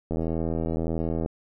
click train, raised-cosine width 2 ms, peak -15 dBFS, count 95, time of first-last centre 0.11-1.261 s, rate 81.7 Hz, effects none

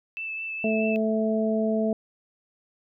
sine tone with vibrato, 2637 Hz, E7, in tune, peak -30 dBFS, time 0.17-0.96 s, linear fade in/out 0 ms, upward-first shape sine, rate 4.7 Hz, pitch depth 14 cents each way
harmonic tone, 219.1 Hz, A3, 7 cents flat, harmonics 1 / 2 / 3, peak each -24 / -28 / -27 dBFS, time 0.64-1.93 s, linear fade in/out 2 ms
effects none

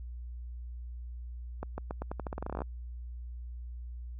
accelerating click train, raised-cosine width 1 ms, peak -22 dBFS, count 18, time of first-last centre 1.63-2.619 s, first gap 150 ms, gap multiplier 0.86, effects added 60 Hz sine -39 dBFS peak until 4.19 s

